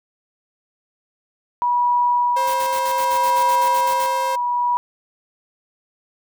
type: tone with tremolo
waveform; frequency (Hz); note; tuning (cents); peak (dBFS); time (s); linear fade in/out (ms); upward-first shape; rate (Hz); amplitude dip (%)
sine; 971; B5; -30; -14; 1.62-4.77; 0; sine; 0.66; 45
type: tone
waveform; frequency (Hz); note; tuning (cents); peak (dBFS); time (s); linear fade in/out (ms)
sawtooth; 529; C5; +19; -20; 2.36-4.36; 10
type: noise bursts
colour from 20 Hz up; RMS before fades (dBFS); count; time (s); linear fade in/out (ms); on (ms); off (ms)
white; -32; 13; 2.47-4.065; 5; 71; 56
effects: none

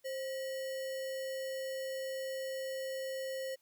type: tone with sample-and-hold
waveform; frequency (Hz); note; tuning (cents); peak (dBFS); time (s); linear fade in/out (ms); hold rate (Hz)
sine; 529; C5; +19; -36; 0.04-3.56; 20; 2450
effects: white hiss -74 dBFS RMS until 3.61 s

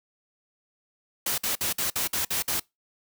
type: noise bursts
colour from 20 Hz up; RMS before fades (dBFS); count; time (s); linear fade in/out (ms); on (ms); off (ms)
white; -27; 8; 1.26-2.598; 5; 120; 54
effects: noise-tail reverb RT60 0.2 s tail -24 dB re dry

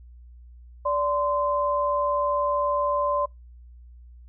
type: tone pair together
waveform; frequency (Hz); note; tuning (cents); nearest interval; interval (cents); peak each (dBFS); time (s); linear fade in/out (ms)
sine; 581 / 1034; D5 / C6; -19 / -21; minor seventh; 998; -24; 0.85-3.26; 10
effects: noise-tail reverb RT60 0.2 s tail -25 dB re dry + added 60 Hz sine -44 dBFS peak until 4.28 s

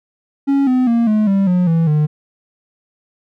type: tone with pitch steps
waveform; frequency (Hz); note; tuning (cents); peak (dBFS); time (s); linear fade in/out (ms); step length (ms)
triangle; 277.2 / 254.2 / 233.1 / 213.8 / 196.01 / 179.74 / 164.82 / 151.14; C#4 / C4 / A#3 / A3 / G3 / F#3 / E3 / D#3; 0 / -50 / 0 / -49 / 0 / -50 / 0 / -50; -9; 0.47-2.07; 20; 200
effects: none

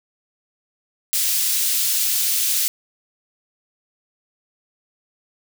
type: high-pass noise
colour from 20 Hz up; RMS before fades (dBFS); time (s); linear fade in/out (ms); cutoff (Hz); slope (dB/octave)
white; -20; 1.13-2.68; 0; 3300; 12
effects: none

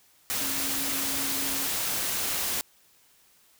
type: tone in noise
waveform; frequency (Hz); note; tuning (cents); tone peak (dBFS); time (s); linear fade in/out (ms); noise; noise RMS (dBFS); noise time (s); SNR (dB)
sine; 273.3; C#4; -24; -38; 0.41-1.66; 0; white; -29; 0.3-2.61; -12
effects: white hiss -61 dBFS RMS until 3.59 s

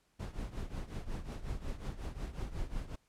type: noise with tremolo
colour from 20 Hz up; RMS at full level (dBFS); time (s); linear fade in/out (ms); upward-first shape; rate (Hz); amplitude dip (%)
brown; -36; 0.19-2.96; 10; triangle; 5.5; 85
effects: pink hiss -74 dBFS RMS until 3.08 s + low-pass 11000 Hz 12 dB/octave

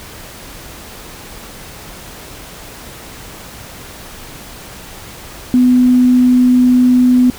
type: tone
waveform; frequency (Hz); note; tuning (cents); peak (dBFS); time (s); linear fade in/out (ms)
sine; 250; B3; +21; -6; 5.54-7.3; 0
effects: pink hiss -33 dBFS RMS until 7.38 s

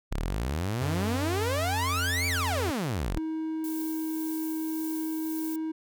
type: exponential two-way sweep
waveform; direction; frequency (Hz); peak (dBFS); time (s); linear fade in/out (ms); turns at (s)
sawtooth; up then down; 31.89 to 2371 to 31.89; -24; 0.11-3.19; 10; 2.27
type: tone with pitch glide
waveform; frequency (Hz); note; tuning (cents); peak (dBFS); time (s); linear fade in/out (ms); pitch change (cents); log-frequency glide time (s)
square; 92.5 to 88.17; F#2 to F2; 0 to +17; -30; 0.81-2.71; 10; -83; 1.4-2.07
type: tone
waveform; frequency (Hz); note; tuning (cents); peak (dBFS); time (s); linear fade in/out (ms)
triangle; 317.6; D#4; +36; -27; 3.16-5.72; 10
type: noise with tremolo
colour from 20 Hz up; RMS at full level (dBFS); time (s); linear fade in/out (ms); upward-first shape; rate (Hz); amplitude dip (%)
violet; -40; 3.64-5.56; 2; sine; 1.8; 25
effects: none

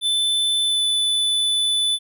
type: tone with pitch glide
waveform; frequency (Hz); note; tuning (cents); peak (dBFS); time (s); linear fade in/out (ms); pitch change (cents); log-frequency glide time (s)
square; 3520 to 3492; A7 to A7; 0 to -14; -18; 0.01-1.99; 50; -14; 0.64-0.85
effects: none

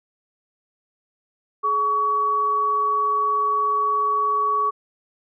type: tone pair together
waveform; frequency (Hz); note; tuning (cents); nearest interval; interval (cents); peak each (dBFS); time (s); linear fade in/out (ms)
sine; 422.7 / 1129.2; G#4 / C#6; +31 / +32; octave + perfect fourth; 1701; -30 / -18; 1.63-4.71; 20
effects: none

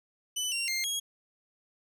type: tone with pitch steps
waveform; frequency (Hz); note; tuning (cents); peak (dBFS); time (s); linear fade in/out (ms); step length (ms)
20% pulse; 2995 / 2759 / 2110 / 3297; F#7 / F7 / C7 / G#7; +20 / -22 / +14 / -13; -24; 0.36-1; 10; 160
effects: none

